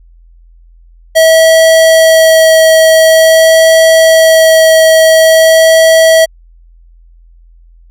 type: tone with vibrato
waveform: square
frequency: 645 Hz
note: E5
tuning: 38 cents flat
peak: -3 dBFS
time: 1.15-6.26 s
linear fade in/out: 20 ms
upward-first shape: sine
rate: 0.47 Hz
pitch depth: 8 cents each way
effects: added 42 Hz sine -37 dBFS peak until 7.9 s